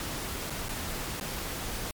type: noise with dropouts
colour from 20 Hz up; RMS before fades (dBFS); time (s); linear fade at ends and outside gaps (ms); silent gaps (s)
pink; -35; 0-1.91; 1; 0.499-0.504 / 0.685-0.691 / 1.199-1.21
effects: MP3 96 kbps